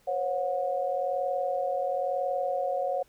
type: tone cluster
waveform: sine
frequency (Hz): 508 / 549 / 727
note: B4 / C#5 / F#5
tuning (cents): +49 / -17 / -31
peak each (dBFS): -35 / -29 / -30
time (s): 0.07-3.03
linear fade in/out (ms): 10
effects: pink hiss -64 dBFS RMS until 3.08 s